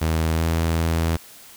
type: tone with pitch glide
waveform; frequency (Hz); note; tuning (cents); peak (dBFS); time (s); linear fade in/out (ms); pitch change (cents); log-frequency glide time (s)
sawtooth; 80.5 to 82.19; E2 to E2; -41 to -5; -15; 0.01-1.17; 10; +36; 0.35-0.43
effects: white hiss -45 dBFS RMS until 1.56 s